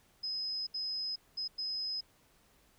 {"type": "tone bursts at uneven times", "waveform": "sine", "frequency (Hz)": 5070, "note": "D#8", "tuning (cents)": 32, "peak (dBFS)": -34, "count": 4, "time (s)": [[0.23, 0.67], [0.74, 1.16], [1.37, 1.48], [1.58, 2.01]], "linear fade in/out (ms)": 10, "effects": ["pink hiss -67 dBFS RMS until 2.78 s"]}